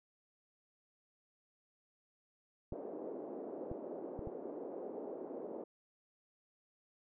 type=band-pass noise; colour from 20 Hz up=white; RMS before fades=-45 dBFS; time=2.72-5.64 s; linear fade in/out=5 ms; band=280 to 540 Hz; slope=24 dB/octave
type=clicks; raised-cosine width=5 ms; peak=-32 dBFS; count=4; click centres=2.724 / 3.715 / 4.192 / 4.273 s
effects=none